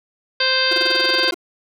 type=harmonic tone; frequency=522 Hz; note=C5; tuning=4 cents flat; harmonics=1 / 2 / 3 / 4 / 5 / 6 / 7 / 8 / 9; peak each=-24 / -28 / -21 / -28 / -25 / -26 / -24 / -30 / -20 dBFS; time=0.4-1.31 s; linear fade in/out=5 ms
type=tone bursts; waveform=40% pulse; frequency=352.3 Hz; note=F4; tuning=15 cents sharp; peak=-22 dBFS; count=14; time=0.71-1.344 s; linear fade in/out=5 ms; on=23 ms; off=24 ms
effects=none